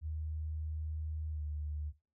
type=tone with pitch glide; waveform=sine; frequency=77.78 to 75.04 Hz; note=D#2 to D2; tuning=0 to +38 cents; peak=-36 dBFS; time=0.01-1.93 s; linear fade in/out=50 ms; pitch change=-62 cents; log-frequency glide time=1.31-1.42 s; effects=noise-tail reverb RT60 0.3 s tail -17 dB re dry